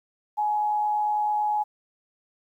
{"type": "tone with amplitude modulation", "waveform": "sine", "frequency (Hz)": 842, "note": "G#5", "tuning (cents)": 24, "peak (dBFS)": -20, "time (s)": [0.37, 1.64], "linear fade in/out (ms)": 20, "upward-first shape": "sine", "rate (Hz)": 109, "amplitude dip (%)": 35, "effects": ["10-bit"]}